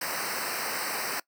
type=noise with comb filter; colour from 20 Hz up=pink; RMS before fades=-32 dBFS; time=0.01-1.2 s; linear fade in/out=5 ms; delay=0.29 ms; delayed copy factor=-0.95; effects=noise-tail reverb RT60 0.1 s tail -22 dB re dry + high-pass 150 Hz 12 dB/octave